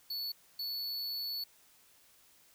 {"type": "tone bursts at uneven times", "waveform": "square", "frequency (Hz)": 4435, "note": "C#8", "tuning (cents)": 0, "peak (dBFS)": -36, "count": 2, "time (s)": [[0.1, 0.32], [0.59, 1.44]], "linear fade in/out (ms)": 5, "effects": ["white hiss -64 dBFS RMS until 2.54 s"]}